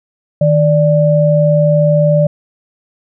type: tone pair together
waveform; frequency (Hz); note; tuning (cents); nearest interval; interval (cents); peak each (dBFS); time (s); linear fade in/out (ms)
sine; 155.6 / 587.5; D#3 / D5; 0 / +1; octave + major seventh; 2301; -10; 0.41-2.27; 5
effects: none